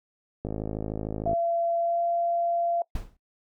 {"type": "click train", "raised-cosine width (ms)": 2, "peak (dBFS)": -18, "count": 48, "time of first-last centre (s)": [0.45, 1.332], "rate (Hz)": 53.3}
{"type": "tone with pitch glide", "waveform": "sine", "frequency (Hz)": [679, 685.7], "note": ["F5", "F5"], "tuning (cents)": [-49, -32], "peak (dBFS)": -23, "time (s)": [1.26, 2.82], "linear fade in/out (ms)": 2, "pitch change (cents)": 17, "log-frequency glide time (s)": [1.78, 2.01]}
{"type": "noise with exponential decay", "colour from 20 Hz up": "brown", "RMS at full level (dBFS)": -26, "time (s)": [2.95, 3.17], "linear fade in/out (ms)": 5, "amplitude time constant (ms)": 47}
{"effects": ["noise-tail reverb RT60 0.1 s tail -22 dB re dry"]}